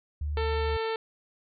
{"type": "tone", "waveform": "sine", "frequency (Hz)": 74, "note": "D2", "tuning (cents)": 14, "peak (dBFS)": -28, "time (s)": [0.21, 0.77], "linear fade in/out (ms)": 5}
{"type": "harmonic tone", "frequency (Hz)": 446.9, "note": "A4", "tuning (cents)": 27, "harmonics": [1, 2, 3, 4, 5, 6, 7, 8, 9, 10], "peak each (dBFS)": [-29, -35, -39, -41, -43, -45, -46, -47, -48, -49], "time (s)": [0.37, 0.96], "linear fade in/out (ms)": 2}
{"effects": []}